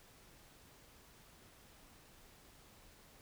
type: silence
effects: pink hiss -62 dBFS RMS until 3.21 s